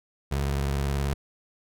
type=tone with vibrato; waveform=25% pulse; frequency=69.7 Hz; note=C#2; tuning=10 cents sharp; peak=-21 dBFS; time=0.31-1.14 s; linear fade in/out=10 ms; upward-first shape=square; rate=19 Hz; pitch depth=70 cents each way; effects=none